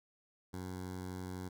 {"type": "tone with notch filter", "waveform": "15% pulse", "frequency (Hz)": 92, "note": "F#2", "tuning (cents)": -9, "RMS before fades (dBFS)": -43, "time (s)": [0.53, 1.49], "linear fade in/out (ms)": 10, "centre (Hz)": 2600, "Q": 1.4, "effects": []}